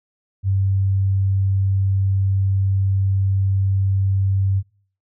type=tone; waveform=sine; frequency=97 Hz; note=G2; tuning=18 cents flat; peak=-15 dBFS; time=0.43-4.63 s; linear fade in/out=50 ms; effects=noise-tail reverb RT60 0.5 s tail -26 dB re dry